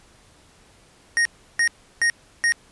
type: tone bursts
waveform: square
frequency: 1864.7 Hz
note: A#6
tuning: in tune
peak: -17 dBFS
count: 4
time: 1.17-2.522 s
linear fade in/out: 0 ms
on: 83 ms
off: 340 ms
effects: pink hiss -54 dBFS RMS until 2.71 s + resampled to 24000 Hz